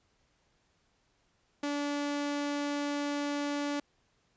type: tone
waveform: sawtooth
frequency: 288.7 Hz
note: D4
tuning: 30 cents flat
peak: -27 dBFS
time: 1.63-3.8 s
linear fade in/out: 5 ms
effects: pink hiss -72 dBFS RMS until 4.36 s + resampled to 16000 Hz